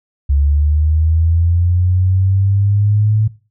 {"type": "linear sweep", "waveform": "sine", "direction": "up", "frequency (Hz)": [69.5, 108.9], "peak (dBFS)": -10, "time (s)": [0.29, 3.28], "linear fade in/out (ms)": 10, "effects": ["noise-tail reverb RT60 0.3 s tail -17 dB re dry"]}